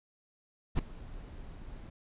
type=noise with ADSR envelope; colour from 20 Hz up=brown; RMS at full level=-24 dBFS; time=0.75-1.9 s; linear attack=38 ms; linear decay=7 ms; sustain=-21 dB; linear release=9 ms; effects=resampled to 8000 Hz